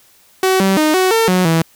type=tone with pitch steps; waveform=sawtooth; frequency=377 / 192.8 / 308 / 372.9 / 451.8 / 183.2 / 163.6 Hz; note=F#4 / G3 / D#4 / F#4 / A4 / F#3 / E3; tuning=+32 / -28 / -17 / +14 / +46 / -17 / -13 cents; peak=-7 dBFS; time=0.43-1.62 s; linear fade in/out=2 ms; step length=170 ms; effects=white hiss -50 dBFS RMS until 1.75 s